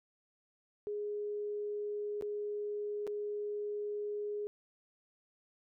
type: tone with dropouts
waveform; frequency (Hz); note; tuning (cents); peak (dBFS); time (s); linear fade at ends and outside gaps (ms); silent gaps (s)
sine; 415.3; G#4; 0; -35; 0.87-4.47; 0; 2.211-2.223 / 3.068-3.075
effects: none